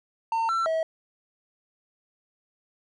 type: tone with pitch steps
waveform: triangle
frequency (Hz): 907 / 1345 / 645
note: A#5 / E6 / E5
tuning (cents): -48 / +34 / -38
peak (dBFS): -21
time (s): 0.32-0.83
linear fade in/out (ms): 2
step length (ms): 170
effects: resampled to 22050 Hz